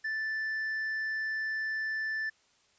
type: tone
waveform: triangle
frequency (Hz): 1760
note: A6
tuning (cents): 0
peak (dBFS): -29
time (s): 0.04-2.3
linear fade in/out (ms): 10
effects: white hiss -67 dBFS RMS until 2.78 s + resampled to 16000 Hz